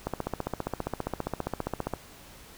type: click train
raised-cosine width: 1 ms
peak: -15 dBFS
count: 29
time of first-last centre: 0.07-1.937 s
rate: 15 Hz
effects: pink hiss -50 dBFS RMS until 2.57 s